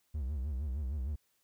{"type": "tone with vibrato", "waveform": "triangle", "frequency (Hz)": 69.3, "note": "C#2", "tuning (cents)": 0, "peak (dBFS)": -31, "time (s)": [0.14, 1.16], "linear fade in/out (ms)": 10, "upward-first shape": "sine", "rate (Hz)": 6.5, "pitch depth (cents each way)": 190, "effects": ["white hiss -75 dBFS RMS until 1.43 s"]}